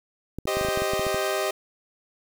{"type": "clicks", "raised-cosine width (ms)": 3, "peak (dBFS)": -19, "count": 12, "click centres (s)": [0.386, 0.455, 0.57, 0.612, 0.649, 0.686, 0.774, 0.82, 0.935, 0.995, 1.067, 1.145]}
{"type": "chord", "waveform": "sawtooth", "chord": "C minor", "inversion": "second", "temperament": "equal", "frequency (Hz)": [392, 523.3, 622.3], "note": ["G4", "C5", "Eb5"], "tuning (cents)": [0, 0, 0], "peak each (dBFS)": [-24, -28, -23], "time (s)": [0.47, 1.51], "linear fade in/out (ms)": 5}
{"effects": ["8-bit"]}